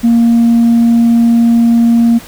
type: tone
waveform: sine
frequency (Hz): 233.1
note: A#3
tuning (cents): 0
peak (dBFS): -3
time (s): 0.03-2.19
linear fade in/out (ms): 20
effects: tanh soft clip ceiling -3 dBFS + pink hiss -33 dBFS RMS until 2.27 s